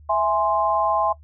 sine chord, E augmented, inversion none, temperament equal, 659.3 / 830.6 / 1046.5 Hz, E5 / G#5 / B#5, 0 / 0 / 0 cents, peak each -22 dBFS, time 0.09-1.13 s, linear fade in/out 10 ms, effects noise-tail reverb RT60 0.1 s tail -18 dB re dry + added 75 Hz sine -44 dBFS peak until 1.23 s

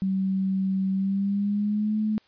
sine tone with pitch glide, 191.3 to 214.7 Hz, G3 to A3, -42 to -42 cents, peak -22 dBFS, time 0.02-2.18 s, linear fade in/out 0 ms, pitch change +200 cents, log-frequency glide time 0.92-1.97 s, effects white hiss -61 dBFS RMS until 2.27 s + resampled to 11025 Hz

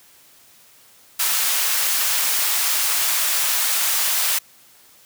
white high-pass noise, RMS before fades -20 dBFS, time 1.19-4.39 s, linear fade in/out 10 ms, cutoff 860 Hz, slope 12 dB/octave, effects white hiss -51 dBFS RMS until 5.05 s + high-pass 60 Hz 12 dB/octave

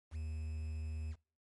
triangle tone with quantisation, 78.4 Hz, D#2, 14 cents sharp, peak -36 dBFS, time 0.11-1.16 s, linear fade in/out 50 ms, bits 10, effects noise-tail reverb RT60 0.4 s tail -25 dB re dry + MP3 48 kbps

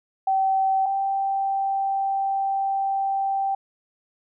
sine tone pair in turn, 770 / 782.1 Hz, G5 / G5, -31 / -4 cents, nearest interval unison, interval 27 cents, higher second, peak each -18 / -21 dBFS, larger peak first, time 0.27-0.86 / 0.86-3.55 s, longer second, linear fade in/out 5 ms, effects none

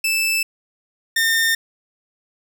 sawtooth tone pair in turn, 2637 / 1816.4 Hz, E7 / A#6, 0 / -45 cents, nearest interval tritone, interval 645 cents, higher first, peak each -14 / -12 dBFS, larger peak second, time 0.04-0.43 / 1.16-1.55 s, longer neither, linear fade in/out 5 ms, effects none

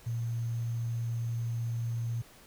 sine tone with sample-and-hold, 116.54 Hz, A#2, in tune, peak -30 dBFS, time 0.06-2.22 s, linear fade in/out 10 ms, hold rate 6300 Hz, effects pink hiss -56 dBFS RMS until 2.46 s

